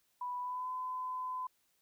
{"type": "tone with pitch glide", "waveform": "sine", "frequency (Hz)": [987.8, 1015], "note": ["B5", "B5"], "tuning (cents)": [0, 47], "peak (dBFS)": -36, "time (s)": [0.21, 1.47], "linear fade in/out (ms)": 5, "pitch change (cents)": 47, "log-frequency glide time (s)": [0.4, 0.7], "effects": ["white hiss -75 dBFS RMS until 1.81 s"]}